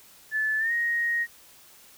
sine tone with pitch glide, 1739 to 1874.6 Hz, A6 to A#6, -21 to +9 cents, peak -23 dBFS, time 0.31-1.27 s, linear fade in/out 50 ms, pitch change +130 cents, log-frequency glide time 0.58-0.72 s, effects white hiss -53 dBFS RMS until 1.97 s

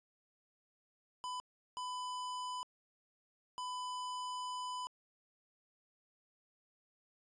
square tone bursts at uneven times, 1000 Hz, B5, 21 cents sharp, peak -40 dBFS, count 3, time 1.24-1.4 / 1.77-2.63 / 3.58-4.87 s, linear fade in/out 0 ms, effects resampled to 22050 Hz

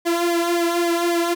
sawtooth tone with flanger, 342.5 Hz, F4, 34 cents flat, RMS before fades -20 dBFS, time 0.05-1.35 s, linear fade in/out 20 ms, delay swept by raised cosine 0.73 to 2.53 ms, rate 3.7 Hz, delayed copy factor -0.85, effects none

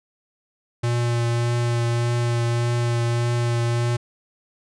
square tone with vibrato, 118.8 Hz, A#2, 33 cents sharp, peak -20 dBFS, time 0.83-3.97 s, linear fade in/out 10 ms, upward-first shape triangle, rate 1.7 Hz, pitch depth 16 cents each way, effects resampled to 22050 Hz

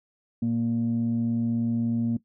sine tone pair together, 116.55 / 233.1 Hz, A#2 / A#3, 0 / 0 cents, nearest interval octave, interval 1200 cents, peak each -29 / -22 dBFS, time 0.42-2.17 s, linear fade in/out 5 ms, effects noise-tail reverb RT60 0.1 s tail -17 dB re dry + tanh soft clip ceiling -18 dBFS

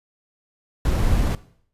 brown noise with sample-and-hold, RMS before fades -19 dBFS, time 0.85-1.35 s, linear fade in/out 2 ms, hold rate 11025 Hz, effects noise-tail reverb RT60 0.6 s tail -18 dB re dry + resampled to 32000 Hz

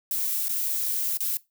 violet noise with dropouts, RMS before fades -27 dBFS, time 0.11-1.37 s, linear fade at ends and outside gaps 1 ms, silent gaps 0.483-0.493 / 1.172-1.205 s, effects noise-tail reverb RT60 0.2 s tail -19 dB re dry

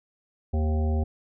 harmonic tone with a mistuned harmonic, 77.78 Hz, D#2, in tune, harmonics 1 / 3 / 5 / 7 / 9 / 10, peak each -22 / -32 / -36 / -39 / -41 / -42 dBFS, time 0.53-1.04 s, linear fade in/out 10 ms, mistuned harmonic 7, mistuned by -26 cents, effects none

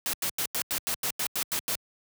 white noise bursts, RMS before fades -29 dBFS, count 11, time 0.06-1.753 s, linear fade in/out 0 ms, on 73 ms, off 89 ms, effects high-pass 80 Hz 12 dB/octave

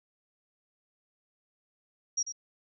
sine tone with echo, 5680 Hz, F8, 28 cents sharp, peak -26 dBFS, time 2.17-2.23 s, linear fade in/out 10 ms, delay 94 ms, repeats 1, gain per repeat -9 dB, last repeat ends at 2.324 s, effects none

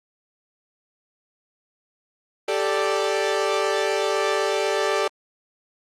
sawtooth chord, G suspended second, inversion none, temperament equal, 392 / 440 / 587.3 Hz, G4 / A4 / D5, 0 / 0 / 0 cents, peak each -21 dBFS, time 2.48-5.08 s, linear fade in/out 5 ms, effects low-pass 7000 Hz 12 dB/octave + Opus 32 kbps

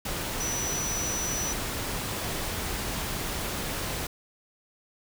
sine tone in noise, 5920 Hz, F#8, in tune, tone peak -30 dBFS, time 0.4-1.53 s, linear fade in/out 5 ms, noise pink, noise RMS -32 dBFS, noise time 0.05-4.07 s, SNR -1 dB, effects none

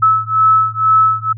sine beating tone pair, 1300 / 1302.1 Hz, E6 / E6, -24 / -22 cents, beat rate 2.1 Hz, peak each -12 dBFS, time 0.02-1.33 s, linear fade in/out 10 ms, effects added 110 Hz sine -27 dBFS peak until 1.37 s

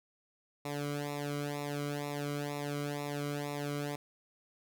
sawtooth tone with flanger, 144.9 Hz, D3, 23 cents flat, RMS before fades -37 dBFS, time 0.65-3.96 s, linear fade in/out 5 ms, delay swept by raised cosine 0.64 to 1.15 ms, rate 2.1 Hz, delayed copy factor -0.95, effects none

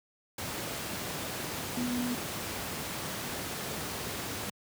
sine tone in noise, 245.4 Hz, B3, 11 cents flat, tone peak -30 dBFS, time 1.77-2.15 s, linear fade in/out 5 ms, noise pink, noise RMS -36 dBFS, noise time 0.38-4.5 s, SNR +3 dB, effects high-pass 100 Hz 12 dB/octave

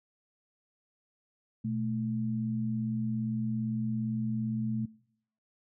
sine tone pair together, 121.55 / 219.1 Hz, B2 / A3, -27 / -7 cents, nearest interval minor seventh, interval 1020 cents, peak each -34 / -31 dBFS, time 1.64-4.86 s, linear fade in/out 10 ms, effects noise-tail reverb RT60 0.7 s tail -24 dB re dry

